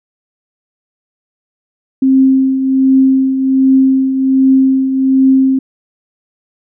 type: tone with tremolo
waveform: sine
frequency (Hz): 265.2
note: C4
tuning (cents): +23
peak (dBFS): -4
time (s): 2.02-5.59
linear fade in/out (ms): 5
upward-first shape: triangle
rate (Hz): 1.3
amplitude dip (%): 60
effects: none